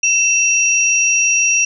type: tone pair together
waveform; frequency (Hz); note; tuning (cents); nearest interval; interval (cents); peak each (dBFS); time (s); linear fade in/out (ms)
sine; 2683 / 5733; E7 / F8; +30 / +44; octave + minor second; 1314; -14; 0.03-1.65; 5
effects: none